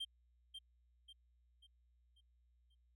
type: tone with echo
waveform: triangle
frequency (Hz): 3170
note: G7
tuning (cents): +19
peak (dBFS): -39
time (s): 0-0.05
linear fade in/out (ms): 10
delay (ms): 540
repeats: 5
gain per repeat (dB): -7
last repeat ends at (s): 2.75
effects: added 60 Hz sine -70 dBFS peak until 2.95 s